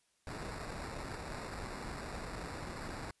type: noise with sample-and-hold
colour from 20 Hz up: pink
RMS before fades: -43 dBFS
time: 0.27-3.11 s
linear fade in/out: 2 ms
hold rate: 3150 Hz
effects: white hiss -75 dBFS RMS until 3.2 s + resampled to 24000 Hz